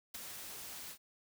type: noise with ADSR envelope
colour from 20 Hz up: white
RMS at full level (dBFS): -42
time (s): 0.14-0.98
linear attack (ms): 8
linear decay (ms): 20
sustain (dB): -5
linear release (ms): 76
effects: none